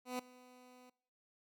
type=tone with ADSR envelope; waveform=15% pulse; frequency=250.7 Hz; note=B3; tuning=26 cents sharp; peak=-30 dBFS; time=0.05-0.9 s; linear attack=140 ms; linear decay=6 ms; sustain=-22 dB; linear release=7 ms; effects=noise-tail reverb RT60 0.8 s tail -25 dB re dry